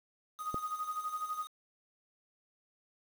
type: tone with tremolo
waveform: sine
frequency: 1244.5 Hz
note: D#6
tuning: in tune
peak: -32 dBFS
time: 0.38-1.48 s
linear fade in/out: 50 ms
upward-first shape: sine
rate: 12 Hz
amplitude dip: 75%
type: click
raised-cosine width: 2 ms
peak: -23 dBFS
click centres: 0.544 s
effects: 8-bit